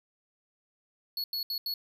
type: tone bursts at uneven times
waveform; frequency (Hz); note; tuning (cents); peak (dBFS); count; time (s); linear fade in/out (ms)
square; 4373; C#8; -24; -31; 4; 1.17-1.24 / 1.33-1.43 / 1.5-1.58 / 1.66-1.74; 2
effects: none